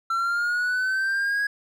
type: linear sweep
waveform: triangle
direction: up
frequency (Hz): 1342 to 1661.2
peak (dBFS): -20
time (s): 0.1-1.47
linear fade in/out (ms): 5
effects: none